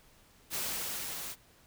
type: noise with level ramp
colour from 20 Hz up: white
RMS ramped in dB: -34 to -41 dBFS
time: 0.5-1.36 s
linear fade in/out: 50 ms
effects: pink hiss -62 dBFS RMS until 1.66 s